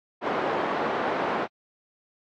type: band-pass noise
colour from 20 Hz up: white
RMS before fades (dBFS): -27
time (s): 0.21-1.48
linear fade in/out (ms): 50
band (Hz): 280 to 910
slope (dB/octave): 12
effects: low-pass 4000 Hz 12 dB/octave + AAC 64 kbps